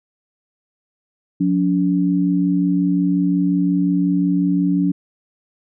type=tone pair together; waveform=sine; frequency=179.7 / 285.3 Hz; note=F3 / C#4; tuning=+50 / +50 cents; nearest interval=minor sixth; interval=800 cents; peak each=-17 dBFS; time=1.4-4.92 s; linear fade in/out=10 ms; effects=none